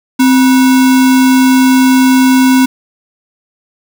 sine tone with sample-and-hold, 260 Hz, C4, 11 cents flat, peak -4 dBFS, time 0.19-2.66 s, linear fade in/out 10 ms, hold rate 1225 Hz, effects none

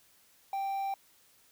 triangle tone with quantisation, 784 Hz, G5, in tune, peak -29 dBFS, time 0.53-0.94 s, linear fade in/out 2 ms, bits 9, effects white hiss -64 dBFS RMS until 1.51 s

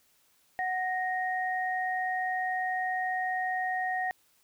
sine tone pair together, 740.9 / 1864.7 Hz, F#5 / A#6, +2 / 0 cents, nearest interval octave + major third, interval 1598 cents, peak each -30 / -32 dBFS, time 0.59-4.11 s, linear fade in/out 0 ms, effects white hiss -67 dBFS RMS until 4.43 s

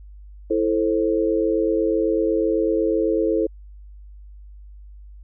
sine chord, A minor, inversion second, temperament just, 330 / 440 / 528 Hz, E4 / A4 / C5, +2 / 0 / +16 cents, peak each -21 / -21 / -24 dBFS, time 0.5-3.47 s, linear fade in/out 10 ms, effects added 50 Hz sine -39 dBFS peak until 5.23 s

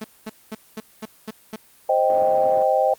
sawtooth tone bursts, 217.7 Hz, A3, 18 cents flat, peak -25 dBFS, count 7, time 0.01-1.561 s, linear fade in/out 5 ms, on 33 ms, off 220 ms
sine chord, C minor, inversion none, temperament equal, 523.3 / 622.3 / 784 Hz, C5 / Eb5 / G5, 0 / 0 / 0 cents, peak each -20 dBFS, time 1.89-2.94 s, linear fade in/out 5 ms
white band-pass noise, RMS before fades -38 dBFS, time 2.09-2.63 s, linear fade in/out 10 ms, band 160 to 600 Hz, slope 12 dB/octave
effects white hiss -53 dBFS RMS until 2.98 s + Opus 24 kbps

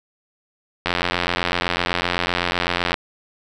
click train, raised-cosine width 0.3 ms, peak -3 dBFS, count 184, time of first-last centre 0.86-2.942 s, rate 87.9 Hz, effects none

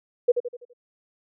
sine tone with echo, 486.4 Hz, B4, 26 cents flat, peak -13 dBFS, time 0.28-0.32 s, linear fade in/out 10 ms, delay 83 ms, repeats 5, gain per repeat -7 dB, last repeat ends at 0.735 s, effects none

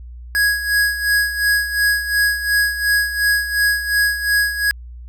square tone with tremolo, 1661.2 Hz, G#6, in tune, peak -13 dBFS, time 0.35-4.71 s, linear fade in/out 0 ms, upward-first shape sine, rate 2.8 Hz, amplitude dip 70%, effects added 60 Hz sine -32 dBFS peak until 5.08 s

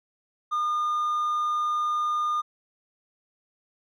sine tone with hard clipping, 1215 Hz, D#6, 42 cents flat, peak -24 dBFS, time 0.51-2.42 s, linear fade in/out 20 ms, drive 2 dB, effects none

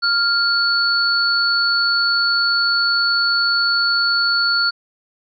sine tone pair together, 1396.9 / 4435 Hz, F6 / C#8, 0 / 0 cents, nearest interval octave + minor sixth, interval 2000 cents, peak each -17 dBFS, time 0.02-4.71 s, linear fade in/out 20 ms, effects none

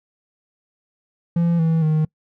triangle tone with pitch steps, 170 / 162.6 / 155.53 Hz, F3 / E3 / D#3, -46 / -23 / 0 cents, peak -13 dBFS, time 1.36-2.05 s, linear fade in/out 5 ms, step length 230 ms, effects noise-tail reverb RT60 0.1 s tail -25 dB re dry

